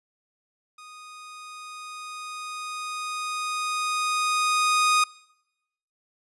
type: tone with level ramp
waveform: sawtooth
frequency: 1240 Hz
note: D#6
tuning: 6 cents flat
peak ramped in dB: -40 to -14 dBFS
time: 0.78-5.04 s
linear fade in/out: 5 ms
effects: noise-tail reverb RT60 0.9 s tail -24 dB re dry + resampled to 24000 Hz